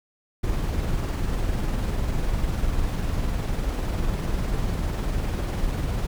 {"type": "noise with tremolo", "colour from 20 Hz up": "brown", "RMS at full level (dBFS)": -23, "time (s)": [0.43, 6.07], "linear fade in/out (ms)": 10, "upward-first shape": "triangle", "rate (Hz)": 20, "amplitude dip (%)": 40, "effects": []}